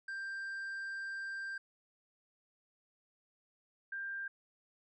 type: tone pair in turn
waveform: triangle / sine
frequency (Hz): 1580 / 1588.5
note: G6 / G6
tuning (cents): +13 / +23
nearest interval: unison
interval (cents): 10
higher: second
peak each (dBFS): -37 / -38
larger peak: first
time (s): 0.08-1.58 / 3.92-4.28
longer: first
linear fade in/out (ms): 5
effects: resampled to 22050 Hz